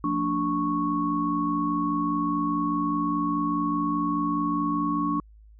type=tone cluster; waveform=sine; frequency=178.2 / 227.1 / 292 / 1106 Hz; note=F3 / A#3 / D4 / C#6; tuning=+35 / -45 / -10 / -4 cents; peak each=-32 / -33 / -26 / -27 dBFS; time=0.04-5.2 s; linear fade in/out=2 ms; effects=added 53 Hz sine -48 dBFS peak until 5.59 s